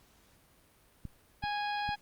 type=clicks; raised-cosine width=5 ms; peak=-28 dBFS; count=3; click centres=1.053 / 1.439 / 1.891 s
type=harmonic tone; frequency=827 Hz; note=G#5; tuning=8 cents flat; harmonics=1 / 2 / 3 / 4 / 5 / 6; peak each=-33 / -39 / -43 / -45 / -47 / -49 dBFS; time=1.42-1.96 s; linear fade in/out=20 ms
effects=pink hiss -64 dBFS RMS until 2.01 s + Opus 48 kbps